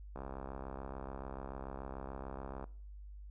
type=click train; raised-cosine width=1 ms; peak=-30 dBFS; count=167; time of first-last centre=0.16-2.641 s; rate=66.9 Hz; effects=noise-tail reverb RT60 0.5 s tail -21 dB re dry + added 50 Hz sine -47 dBFS peak until 3.3 s